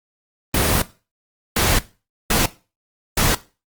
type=noise bursts at uneven times; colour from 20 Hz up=pink; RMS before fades=-17 dBFS; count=4; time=0.54-0.82 / 1.56-1.79 / 2.3-2.46 / 3.17-3.35 s; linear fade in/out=5 ms; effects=noise-tail reverb RT60 0.3 s tail -17 dB re dry + Opus 24 kbps